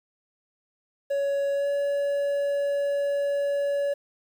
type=tone with pitch glide; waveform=triangle; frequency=560 to 566.8 Hz; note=C#5 to C#5; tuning=+18 to +38 cents; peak=-21 dBFS; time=1.1-3.94 s; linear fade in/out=10 ms; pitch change=+20 cents; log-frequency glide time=1.54-1.67 s; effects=9-bit